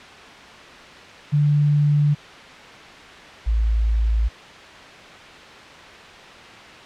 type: tone pair in turn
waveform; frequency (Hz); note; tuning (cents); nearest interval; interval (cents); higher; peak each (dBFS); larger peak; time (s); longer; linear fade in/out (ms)
sine; 146.83 / 55.32; D3 / A1; 0 / +10; octave + perfect fourth; 1690; first; -14 / -16; first; 1.32-2.15 / 3.46-4.29; neither; 20
effects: white hiss -40 dBFS RMS until 6.85 s + low-pass 3000 Hz 12 dB/octave